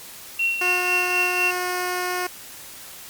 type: tone with tremolo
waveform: sine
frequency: 2729 Hz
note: F7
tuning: 41 cents flat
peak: -17 dBFS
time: 0.39-1.51 s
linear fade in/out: 5 ms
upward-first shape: triangle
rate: 4 Hz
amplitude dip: 65%
type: tone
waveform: 10% pulse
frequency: 361 Hz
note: F#4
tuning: 43 cents flat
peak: -15 dBFS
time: 0.61-2.27 s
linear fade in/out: 5 ms
effects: white hiss -40 dBFS RMS until 3.09 s + MP3 96 kbps